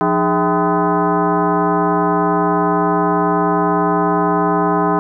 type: tone with frequency modulation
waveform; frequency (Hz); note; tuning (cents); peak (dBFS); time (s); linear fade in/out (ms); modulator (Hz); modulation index
sine; 303.4; D#4; -44; -12; 0.01-4.99; 0; 239; 3.9
effects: none